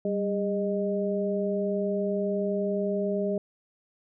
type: tone cluster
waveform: sine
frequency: 195.5 / 404.8 / 617 Hz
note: G3 / G#4 / D#5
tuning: -4 / -44 / -15 cents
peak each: -29 / -29 / -30 dBFS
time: 0.05-3.38 s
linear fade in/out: 2 ms
effects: none